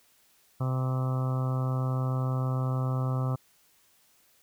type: harmonic tone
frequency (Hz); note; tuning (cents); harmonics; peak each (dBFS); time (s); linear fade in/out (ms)
129.5; C3; -17; 1 / 2 / 3 / 4 / 5 / 6 / 7 / 8 / 9 / 10; -26 / -38 / -44 / -41 / -43 / -45 / -49 / -45 / -42 / -44; 0.6-3.36; 10
effects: white hiss -64 dBFS RMS until 4.42 s